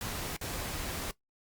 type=noise with dropouts; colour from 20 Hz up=pink; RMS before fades=-37 dBFS; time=0.01-1.11 s; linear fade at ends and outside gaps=1 ms; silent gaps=0.365-0.412 s; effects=noise-tail reverb RT60 0.1 s tail -17 dB re dry + Opus 48 kbps